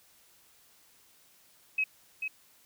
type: tone with echo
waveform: sine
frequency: 2552 Hz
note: D#7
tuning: 43 cents sharp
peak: -25 dBFS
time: 1.78-1.84 s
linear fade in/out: 5 ms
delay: 440 ms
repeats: 1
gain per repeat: -6 dB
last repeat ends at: 2.28 s
effects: white hiss -62 dBFS RMS until 2.65 s